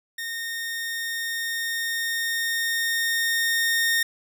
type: tone with level ramp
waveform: sawtooth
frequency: 1840 Hz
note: A#6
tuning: 23 cents flat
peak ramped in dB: -26 to -16 dBFS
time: 0.18-4.03 s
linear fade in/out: 5 ms
effects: none